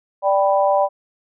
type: chord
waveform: sine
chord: G major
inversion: second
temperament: equal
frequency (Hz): 587.3 / 784 / 987.8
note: D5 / G5 / B5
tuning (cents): 0 / 0 / 0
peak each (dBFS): -16 / -18 / -21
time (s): 0.22-0.89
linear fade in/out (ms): 50
effects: none